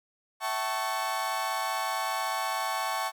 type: chord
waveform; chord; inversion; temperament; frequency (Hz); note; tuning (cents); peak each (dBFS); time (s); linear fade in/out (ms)
35% pulse; A dominant seventh; second; equal with one note detuned; 659.3 / 763.9 / 880 / 1108.7; E5 / G5 / A5 / C#6; 0 / -45 / 0 / 0; -36 / -33 / -32 / -31; 0.4-3.12; 50
effects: none